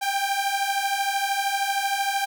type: beating tone pair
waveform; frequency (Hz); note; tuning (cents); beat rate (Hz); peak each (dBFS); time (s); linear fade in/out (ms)
sawtooth; 784 / 797; G5 / G5; 0 / +28; 13; -23 / -21; 0.01-2.26; 20
effects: none